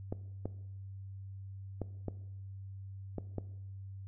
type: clicks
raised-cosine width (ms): 2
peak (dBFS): -23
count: 6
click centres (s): 0.125 / 0.456 / 1.817 / 2.083 / 3.183 / 3.383
effects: noise-tail reverb RT60 0.9 s tail -17 dB re dry + added 97 Hz sine -43 dBFS peak until 4.07 s

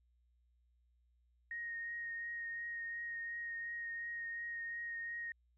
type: tone with vibrato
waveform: sine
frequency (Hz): 1864.7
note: A#6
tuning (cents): 0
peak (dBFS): -40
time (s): 1.51-5.32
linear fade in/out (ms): 2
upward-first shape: triangle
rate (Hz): 2.8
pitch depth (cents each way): 16
effects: added 60 Hz sine -70 dBFS peak until 5.57 s

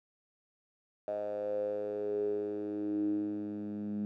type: tone with band-pass filter sweep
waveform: 10% pulse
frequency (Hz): 103.83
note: G#2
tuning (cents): 0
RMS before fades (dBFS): -35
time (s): 1.08-4.05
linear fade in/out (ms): 0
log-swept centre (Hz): 620 to 220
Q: 9.1
effects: none

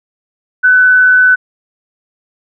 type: tone with amplitude modulation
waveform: sine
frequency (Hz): 1503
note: F#6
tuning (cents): +27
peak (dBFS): -3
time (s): 0.63-1.36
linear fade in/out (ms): 20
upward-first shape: sine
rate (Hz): 155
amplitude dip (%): 25
effects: none

